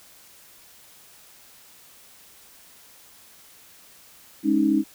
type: chord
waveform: sine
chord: Ab suspended fourth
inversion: none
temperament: just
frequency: 207.7 / 276.9 / 311.5 Hz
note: Ab3 / Db4 / Eb4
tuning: 0 / -2 / +2 cents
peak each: -24 / -22 / -20 dBFS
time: 4.43-4.84 s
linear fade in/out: 50 ms
effects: white hiss -51 dBFS RMS until 4.94 s